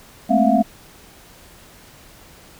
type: tone cluster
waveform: sine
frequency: 210.8 / 226.5 / 264.1 / 670 / 713 Hz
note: G#3 / A#3 / C4 / E5 / F5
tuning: +26 / -50 / +16 / +28 / +36 cents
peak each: -19 dBFS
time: 0.29-0.63 s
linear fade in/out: 20 ms
effects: pink hiss -46 dBFS RMS until 2.59 s